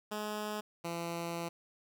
10% pulse tone pair in turn, 211.2 / 169.42 Hz, G#3 / E3, +29 / +48 cents, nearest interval major third, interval 381 cents, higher first, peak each -28 dBFS, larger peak neither, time 0.11-0.61 / 0.84-1.49 s, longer second, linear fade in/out 10 ms, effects none

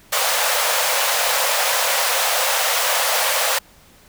pink high-pass noise, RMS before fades -19 dBFS, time 0.12-3.59 s, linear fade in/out 10 ms, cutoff 490 Hz, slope 96 dB/octave, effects pink hiss -50 dBFS RMS until 4.08 s

